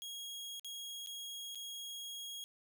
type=tone with dropouts; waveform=sawtooth; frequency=3291 Hz; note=G#7; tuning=16 cents flat; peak=-40 dBFS; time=0.02-2.44 s; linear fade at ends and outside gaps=0 ms; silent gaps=0.596-0.646 / 1.062-1.071 / 1.548-1.555 s; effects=none